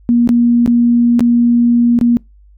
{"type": "tone with dropouts", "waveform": "sine", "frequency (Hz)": 238, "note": "A#3", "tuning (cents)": 36, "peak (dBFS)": -7, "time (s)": [0.09, 2.17], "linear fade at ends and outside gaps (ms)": 0, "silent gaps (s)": [[0.275, 0.291], [0.661, 0.676], [1.194, 1.206], [1.989, 2.012]], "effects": ["noise-tail reverb RT60 0.2 s tail -25 dB re dry", "added 50 Hz sine -41 dBFS peak until 2.57 s"]}